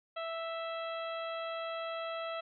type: harmonic tone with a mistuned harmonic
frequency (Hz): 659.3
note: E5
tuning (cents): 0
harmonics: 1 / 2 / 3 / 4 / 5 / 6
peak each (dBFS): -38 / -41 / -49 / -48 / -49 / -53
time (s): 0.16-2.41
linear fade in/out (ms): 10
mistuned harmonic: 5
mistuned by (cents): -16
effects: none